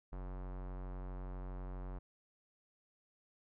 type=tone with low-pass filter; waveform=square; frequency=46.14 Hz; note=F#1; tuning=4 cents flat; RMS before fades=-44 dBFS; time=0.12-1.99 s; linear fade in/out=10 ms; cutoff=1100 Hz; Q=1.3; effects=none